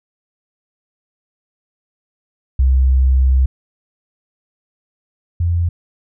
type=tone pair in turn; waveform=sine; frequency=65.2 / 85.73 Hz; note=C2 / F2; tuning=-5 / -32 cents; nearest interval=perfect fourth; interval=473 cents; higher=second; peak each=-9 / -13 dBFS; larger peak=first; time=2.59-3.46 / 5.4-5.69 s; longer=first; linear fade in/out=5 ms; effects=none